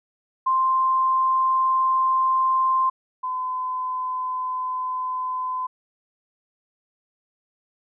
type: tone pair in turn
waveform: sine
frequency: 1046.5 / 1019.1 Hz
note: C6 / C6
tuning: 0 / -46 cents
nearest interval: unison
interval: 46 cents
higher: first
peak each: -17 / -24 dBFS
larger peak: first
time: 0.46-2.9 / 3.23-5.67 s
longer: neither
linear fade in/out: 10 ms
effects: none